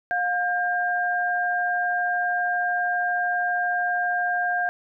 sine tone pair together, 712.7 / 1600 Hz, F5 / G6, +35 / +35 cents, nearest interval octave + major second, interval 1400 cents, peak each -24 dBFS, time 0.11-4.69 s, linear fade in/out 0 ms, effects none

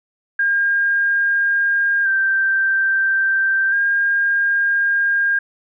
sine tone with vibrato, 1590 Hz, G6, 24 cents sharp, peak -14 dBFS, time 0.39-5.39 s, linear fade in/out 5 ms, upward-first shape square, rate 0.3 Hz, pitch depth 24 cents each way, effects none

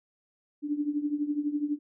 sine tone with tremolo, 293.7 Hz, D4, in tune, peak -23 dBFS, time 0.62-1.79 s, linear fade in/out 50 ms, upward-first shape triangle, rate 12 Hz, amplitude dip 85%, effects none

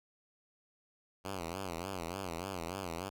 5% pulse tone with vibrato, 89.8 Hz, F2, 49 cents sharp, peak -27 dBFS, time 1.24-3.1 s, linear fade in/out 20 ms, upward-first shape sine, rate 3.4 Hz, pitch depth 160 cents each way, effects none

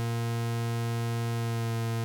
40% pulse tone with pitch glide, 116.54 to 114.67 Hz, A#2 to A#2, 0 to -28 cents, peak -27 dBFS, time 0-2.04 s, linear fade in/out 0 ms, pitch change -28 cents, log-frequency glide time 1.33-1.73 s, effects none

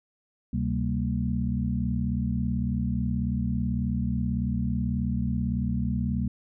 sine tone cluster, 72.3 / 129.6 / 193.1 / 231.4 Hz, D2 / C3 / G3 / A#3, -27 / -16 / -26 / -13 cents, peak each -30 dBFS, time 0.53-6.28 s, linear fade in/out 5 ms, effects none

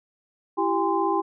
sine tone cluster, 334.4 / 390.3 / 811 / 1035 Hz, E4 / G4 / G#5 / C6, +25 / -8 / -41 / -19 cents, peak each -26 dBFS, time 0.57-1.22 s, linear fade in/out 20 ms, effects none

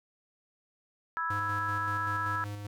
sine chord, E major, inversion second, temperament equal, 987.8 / 1318.5 / 1661.2 Hz, B5 / E6 / G#6, 0 / 0 / 0 cents, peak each -36 / -32 / -35 dBFS, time 1.17-2.44 s, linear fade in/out 0 ms
square tone with tremolo, 102.9 Hz, G#2, 16 cents flat, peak -36 dBFS, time 1.3-2.67 s, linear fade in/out 5 ms, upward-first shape square, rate 5.2 Hz, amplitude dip 35%
effects none

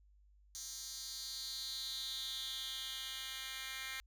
10% pulse tone with high-pass filter sweep, 264.1 Hz, C4, 16 cents sharp, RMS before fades -44 dBFS, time 0.55-4 s, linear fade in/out 0 ms, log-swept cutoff 5600 to 2300 Hz, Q 4.3, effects added 50 Hz sine -63 dBFS peak until 4.06 s

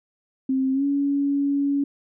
sine tone with pitch glide, 264.3 to 281.6 Hz, C4 to C#4, +18 to +27 cents, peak -19 dBFS, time 0.49-1.84 s, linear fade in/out 5 ms, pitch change +109 cents, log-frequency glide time 0.73-0.84 s, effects none

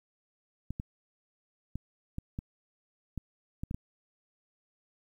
clicks, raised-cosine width 5 ms, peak -23 dBFS, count 9, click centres 0.706 / 0.799 / 1.756 / 2.184 / 2.389 / 3.177 / 3.635 / 3.711 / 3.745 s, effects 10-bit

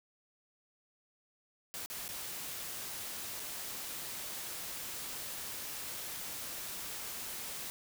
white noise with dropouts, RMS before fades -42 dBFS, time 1.74-7.7 s, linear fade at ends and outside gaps 0 ms, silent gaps 1.86-1.9 / 2.08-2.089 / 3.397-3.401 s, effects none

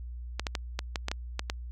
clicks, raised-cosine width 0.2 ms, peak -13 dBFS, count 9, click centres 0.396 / 0.468 / 0.552 / 0.791 / 0.958 / 1.084 / 1.115 / 1.394 / 1.499 s, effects added 60 Hz sine -37 dBFS peak until 1.71 s

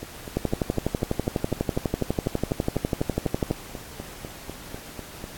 two click trains, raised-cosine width 2 ms, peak -9 / -20 dBFS, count 39 / 22, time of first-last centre 0.37-3.51 / 0.03-5.241 s, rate 12.1 / 4.03 Hz, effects pink hiss -42 dBFS RMS until 5.37 s + AAC 64 kbps

